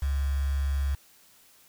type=tone with quantisation; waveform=sine; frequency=69.3 Hz; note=C#2; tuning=in tune; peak=-24 dBFS; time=0.02-0.95 s; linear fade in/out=5 ms; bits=7; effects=white hiss -58 dBFS RMS until 1.68 s